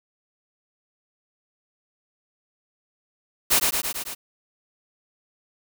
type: noise with echo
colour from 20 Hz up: white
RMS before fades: -18 dBFS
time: 3.5-3.6 s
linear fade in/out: 20 ms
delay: 110 ms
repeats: 5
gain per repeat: -3 dB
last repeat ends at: 4.15 s
effects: none